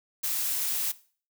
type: noise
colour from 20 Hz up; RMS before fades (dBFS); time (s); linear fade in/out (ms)
blue; -29; 0.23-0.92; 10
effects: noise-tail reverb RT60 0.4 s tail -17 dB re dry